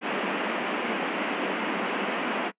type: band-pass noise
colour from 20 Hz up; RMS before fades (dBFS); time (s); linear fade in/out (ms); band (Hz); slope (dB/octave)
pink; -29; 0.01-2.52; 50; 200 to 3000; 48
effects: noise-tail reverb RT60 0.1 s tail -24 dB re dry + resampled to 8000 Hz